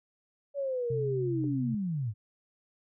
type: linear sweep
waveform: sine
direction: down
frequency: 573 to 98 Hz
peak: -29 dBFS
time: 0.54-2.14 s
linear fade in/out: 50 ms
type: tone with pitch glide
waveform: sine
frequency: 130 to 131.28 Hz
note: C3 to C3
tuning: -11 to +6 cents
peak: -31 dBFS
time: 0.9-1.75 s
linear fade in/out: 5 ms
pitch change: +17 cents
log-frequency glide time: 1.02-1.09 s
type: tone with exponential decay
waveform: sine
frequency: 390 Hz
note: G4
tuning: 9 cents flat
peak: -37 dBFS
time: 1.44-1.53 s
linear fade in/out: 1 ms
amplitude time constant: 18 ms
effects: none